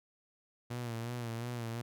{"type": "tone with vibrato", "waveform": "sawtooth", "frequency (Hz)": 118.2, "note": "A#2", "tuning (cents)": 24, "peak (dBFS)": -33, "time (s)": [0.7, 1.82], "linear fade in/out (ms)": 10, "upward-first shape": "sine", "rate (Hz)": 2.8, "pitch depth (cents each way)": 60, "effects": []}